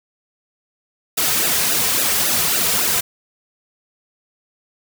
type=noise with flanger; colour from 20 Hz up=white; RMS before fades=-18 dBFS; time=1.17-3.01 s; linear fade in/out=10 ms; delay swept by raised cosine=0.9 to 3.6 ms; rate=3.6 Hz; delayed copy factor=-0.85; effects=none